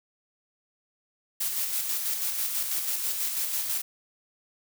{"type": "noise with tremolo", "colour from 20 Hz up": "blue", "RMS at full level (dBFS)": -28, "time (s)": [1.4, 3.82], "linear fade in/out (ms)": 10, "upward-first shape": "square", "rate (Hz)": 6.1, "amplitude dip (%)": 35, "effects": []}